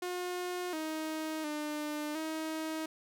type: tone with pitch steps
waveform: sawtooth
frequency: 359 / 314.1 / 300.1 / 316.5 Hz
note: F4 / D#4 / D4 / D#4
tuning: +48 / +16 / +38 / +30 cents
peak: -31 dBFS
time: 0.02-2.86 s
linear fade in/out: 5 ms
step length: 710 ms
effects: none